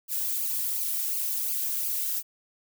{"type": "noise with flanger", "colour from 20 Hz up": "violet", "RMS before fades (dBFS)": -29, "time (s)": [0.08, 2.23], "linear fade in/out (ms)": 50, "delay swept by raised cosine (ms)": [0.53, 2.43], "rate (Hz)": 2.8, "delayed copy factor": -0.9, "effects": []}